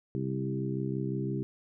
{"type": "harmonic tone with a mistuned harmonic", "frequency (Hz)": 66, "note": "C2", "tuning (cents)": 16, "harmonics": [2, 3, 4, 5, 6], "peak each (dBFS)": [-33, -36, -40, -37, -38], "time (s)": [0.15, 1.43], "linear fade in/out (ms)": 0, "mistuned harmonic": 2, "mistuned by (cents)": 17, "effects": []}